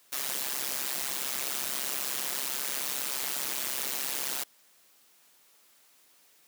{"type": "noise with amplitude modulation", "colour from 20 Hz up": "white", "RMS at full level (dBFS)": -29, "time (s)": [0.12, 4.44], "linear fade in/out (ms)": 10, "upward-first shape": "sine", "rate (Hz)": 135, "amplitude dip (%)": 90, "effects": ["white hiss -62 dBFS RMS until 6.47 s", "high-pass 200 Hz 12 dB/octave"]}